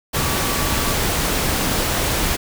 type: tone in noise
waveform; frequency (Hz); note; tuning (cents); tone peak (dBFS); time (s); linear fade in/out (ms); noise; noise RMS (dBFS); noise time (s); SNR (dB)
sine; 1146; D6; -43; -29; 0.16-0.95; 20; pink; -20; 0.13-2.37; -12
effects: none